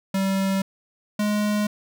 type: tone pair in turn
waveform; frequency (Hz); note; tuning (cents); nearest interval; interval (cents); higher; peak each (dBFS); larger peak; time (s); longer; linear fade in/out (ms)
square; 193.4 / 209; G3 / G#3; -23 / +11; minor second; 134; second; -21; neither; 0.14-0.62 / 1.19-1.67; neither; 5
effects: none